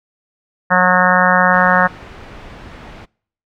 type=harmonic tone; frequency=182.1 Hz; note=F#3; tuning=27 cents flat; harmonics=1 / 3 / 4 / 5 / 6 / 7 / 8 / 9 / 10; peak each=-18 / -18 / -18 / -18 / -18 / -18 / -18 / -18 / -18 dBFS; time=0.7-1.88 s; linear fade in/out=20 ms
type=low-pass noise; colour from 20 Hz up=pink; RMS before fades=-36 dBFS; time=1.52-3.06 s; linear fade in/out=20 ms; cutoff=2500 Hz; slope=12 dB/octave
effects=noise-tail reverb RT60 0.6 s tail -26 dB re dry